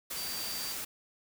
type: tone in noise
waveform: sine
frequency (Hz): 4658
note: D8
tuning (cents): -15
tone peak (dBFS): -39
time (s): 0.16-0.73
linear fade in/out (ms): 10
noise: white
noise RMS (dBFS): -38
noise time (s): 0.1-0.85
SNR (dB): -4
effects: none